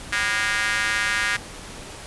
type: tone with high-pass filter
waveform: square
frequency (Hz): 109.5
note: A2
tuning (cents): -8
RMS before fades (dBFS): -23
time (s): 0.12-1.37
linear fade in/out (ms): 10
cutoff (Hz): 1700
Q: 3.1
effects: pink hiss -38 dBFS RMS until 2.06 s + resampled to 24000 Hz